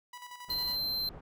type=tone with tremolo; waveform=sawtooth; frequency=982 Hz; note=B5; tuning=10 cents flat; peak=-39 dBFS; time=0.13-0.76 s; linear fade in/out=5 ms; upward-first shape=square; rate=11 Hz; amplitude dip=55%
type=low-pass noise; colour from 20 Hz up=pink; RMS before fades=-48 dBFS; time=0.48-1.21 s; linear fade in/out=10 ms; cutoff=1100 Hz; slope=12 dB/octave
type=tone; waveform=square; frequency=4115 Hz; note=C8; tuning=30 cents flat; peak=-31 dBFS; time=0.5-1.09 s; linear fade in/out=2 ms
effects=none